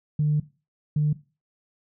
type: tone bursts at uneven times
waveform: sine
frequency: 150 Hz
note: D3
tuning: 37 cents sharp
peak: -18 dBFS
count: 2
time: 0.19-0.4 / 0.96-1.13 s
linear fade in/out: 5 ms
effects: noise-tail reverb RT60 0.3 s tail -17 dB re dry + tanh soft clip ceiling -14 dBFS